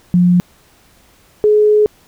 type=tone pair in turn; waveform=sine; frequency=177.7 / 422.6 Hz; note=F3 / G#4; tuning=+30 / +30 cents; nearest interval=octave + minor third; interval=1500 cents; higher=second; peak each=-7 dBFS; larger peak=neither; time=0.14-0.4 / 1.44-1.86 s; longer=second; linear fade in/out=0 ms; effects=pink hiss -50 dBFS RMS until 2.07 s